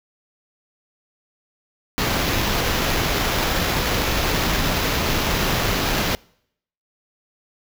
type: noise with sample-and-hold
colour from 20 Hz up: pink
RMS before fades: -21 dBFS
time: 1.98-6.15 s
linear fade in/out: 0 ms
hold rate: 8820 Hz
effects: noise-tail reverb RT60 0.7 s tail -26 dB re dry